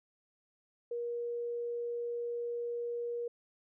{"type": "tone", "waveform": "sine", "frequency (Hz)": 475.1, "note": "A#4", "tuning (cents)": 33, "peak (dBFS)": -34, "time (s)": [0.91, 3.28], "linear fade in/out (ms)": 5, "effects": []}